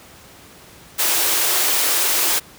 white high-pass noise, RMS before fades -18 dBFS, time 0.98-2.4 s, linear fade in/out 20 ms, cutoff 290 Hz, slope 96 dB/octave, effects pink hiss -44 dBFS RMS until 2.58 s + high-pass 60 Hz 12 dB/octave

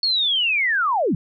sine linear sweep, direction down, 4400 to 130.81 Hz, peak -17 dBFS, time 0.03-1.15 s, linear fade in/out 2 ms, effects none

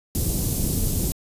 pink band-stop noise, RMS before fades -23 dBFS, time 0.15-1.12 s, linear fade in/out 0 ms, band 280 to 8400 Hz, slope 12 dB/octave, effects resampled to 32000 Hz

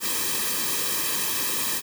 white noise with comb filter, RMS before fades -26 dBFS, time 0-1.82 s, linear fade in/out 50 ms, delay 1.4 ms, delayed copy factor -0.9, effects none

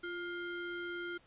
square ring-modulated tone, 880 Hz, A5, in tune, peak -36 dBFS, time 0.03-1.18 s, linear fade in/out 10 ms, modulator 532 Hz, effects pink hiss -65 dBFS RMS until 1.26 s + resampled to 8000 Hz

